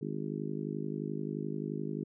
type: harmonic tone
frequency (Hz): 51.5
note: G#1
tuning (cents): -14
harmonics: 3 / 4 / 5 / 6 / 7 / 8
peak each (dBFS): -39 / -40 / -41 / -42 / -42 / -43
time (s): 0.01-2.04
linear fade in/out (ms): 10
effects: none